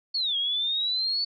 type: exponential two-way sweep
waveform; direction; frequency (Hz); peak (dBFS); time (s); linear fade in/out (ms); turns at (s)
sine; down then up; 4500 to 3242 to 4500; -24; 0.14-1.25; 10; 0.37
effects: none